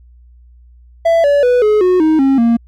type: tone with pitch steps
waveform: triangle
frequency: 666 / 573.1 / 493.2 / 424.4 / 365.2 / 314.3 / 270.5 / 232.8 Hz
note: E5 / D5 / B4 / G#4 / F#4 / D#4 / C#4 / A#3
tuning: +18 / -42 / -2 / +38 / -23 / +18 / -42 / -2 cents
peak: -6 dBFS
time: 1.05-2.57 s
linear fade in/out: 10 ms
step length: 190 ms
effects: added 60 Hz sine -40 dBFS peak until 2.67 s